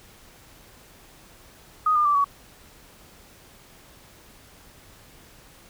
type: tone with pitch steps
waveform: sine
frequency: 1246 / 1205.6 / 1166.6 / 1128.8 Hz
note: D#6 / D6 / D6 / C#6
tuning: +2 / +45 / -12 / +31 cents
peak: -17 dBFS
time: 1.86-2.244 s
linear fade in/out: 5 ms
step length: 96 ms
effects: pink hiss -51 dBFS RMS until 5.69 s